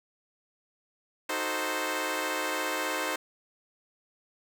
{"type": "chord", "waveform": "10% pulse", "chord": "D# diminished seventh", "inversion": "none", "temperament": "equal", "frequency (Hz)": [311.1, 370, 440, 523.3], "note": ["D#4", "F#4", "A4", "C5"], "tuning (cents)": [0, 0, 0, 0], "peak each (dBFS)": [-26, -29, -29, -24], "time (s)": [1.29, 3.16], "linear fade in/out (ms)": 5, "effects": []}